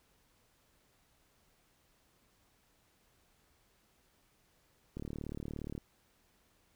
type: click train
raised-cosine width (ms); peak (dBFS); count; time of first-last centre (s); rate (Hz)
3; -28; 31; 4.97-5.779; 37.1
effects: pink hiss -71 dBFS RMS until 6.75 s